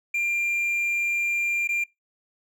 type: tone with dropouts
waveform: triangle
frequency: 2387 Hz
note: D7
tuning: 28 cents sharp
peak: -21 dBFS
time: 0.14-1.84 s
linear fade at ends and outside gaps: 5 ms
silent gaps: 1.675-1.689 s
effects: noise-tail reverb RT60 0.2 s tail -23 dB re dry